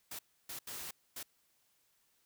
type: noise bursts at uneven times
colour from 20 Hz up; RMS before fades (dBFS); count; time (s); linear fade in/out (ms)
white; -44; 4; 0.11-0.19 / 0.49-0.59 / 0.67-0.91 / 1.16-1.23; 5
effects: white hiss -74 dBFS RMS until 2.25 s